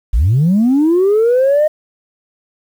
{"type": "linear sweep", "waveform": "sine", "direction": "up", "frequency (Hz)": [43.65, 622.3], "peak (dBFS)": -7, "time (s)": [0.13, 1.68], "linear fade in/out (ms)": 10, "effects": ["tanh soft clip ceiling -6 dBFS", "7-bit"]}